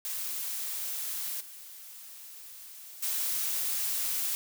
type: noise with level steps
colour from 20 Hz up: blue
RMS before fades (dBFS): -35 / -47 / -31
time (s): 0.05-4.35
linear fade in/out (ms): 0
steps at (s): 1.4 / 3.02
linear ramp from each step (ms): 10
effects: none